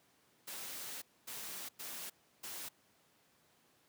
white noise bursts at uneven times, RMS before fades -45 dBFS, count 4, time 0.47-1.02 / 1.27-1.69 / 1.79-2.1 / 2.43-2.69 s, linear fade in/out 10 ms, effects pink hiss -70 dBFS RMS until 3.88 s + high-pass 150 Hz 12 dB/octave

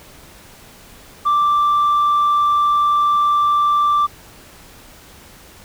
sine tone, 1174.7 Hz, D6, in tune, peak -10 dBFS, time 1.25-4.07 s, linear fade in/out 20 ms, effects tanh soft clip ceiling -11 dBFS + pink hiss -43 dBFS RMS until 5.64 s

